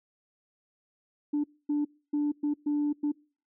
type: tone bursts at uneven times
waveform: sine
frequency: 293.7 Hz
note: D4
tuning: in tune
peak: -23 dBFS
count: 6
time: 1.33-1.44 / 1.69-1.85 / 2.13-2.32 / 2.43-2.54 / 2.66-2.93 / 3.03-3.12 s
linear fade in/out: 10 ms
effects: noise-tail reverb RT60 0.4 s tail -26 dB re dry + tanh soft clip ceiling -22 dBFS